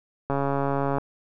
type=click train; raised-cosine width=1 ms; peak=-12 dBFS; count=96; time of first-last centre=0.3-0.983 s; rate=139 Hz; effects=none